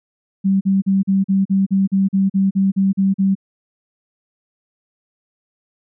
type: tone bursts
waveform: sine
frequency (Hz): 193.8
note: G3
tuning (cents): -20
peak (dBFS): -12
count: 14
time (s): 0.44-3.353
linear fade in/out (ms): 20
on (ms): 170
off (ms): 41
effects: none